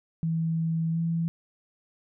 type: tone with pitch glide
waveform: sine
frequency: 163.2 to 166.15 Hz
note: E3 to E3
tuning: -17 to +14 cents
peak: -24 dBFS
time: 0.23-1.28 s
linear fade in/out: 0 ms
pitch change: +31 cents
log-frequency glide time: 0.91-0.99 s
effects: none